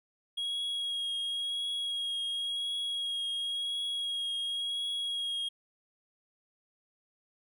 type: tone with vibrato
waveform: triangle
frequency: 3296 Hz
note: G#7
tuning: 14 cents flat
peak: -30 dBFS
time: 0.37-5.49 s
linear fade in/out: 10 ms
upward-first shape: triangle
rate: 0.94 Hz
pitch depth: 20 cents each way
effects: none